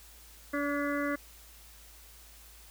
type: harmonic tone with a mistuned harmonic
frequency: 287.4 Hz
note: D4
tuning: 37 cents flat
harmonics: 1 / 2 / 4 / 5 / 6 / 7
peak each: -32 / -35 / -38 / -39 / -40 / -40 dBFS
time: 0.53-1.16 s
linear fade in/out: 10 ms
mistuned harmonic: 6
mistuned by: -21 cents
effects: added 55 Hz sine -55 dBFS peak until 2.7 s + white hiss -55 dBFS RMS until 2.7 s